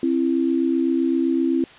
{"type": "tone pair together", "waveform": "sine", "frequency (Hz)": [265.9, 333.7], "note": ["C4", "E4"], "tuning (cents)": [28, 21], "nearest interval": "major third", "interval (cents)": 393, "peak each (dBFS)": [-20, -20], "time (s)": [0.03, 1.64], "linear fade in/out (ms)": 2, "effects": ["white hiss -45 dBFS RMS until 1.78 s", "resampled to 8000 Hz"]}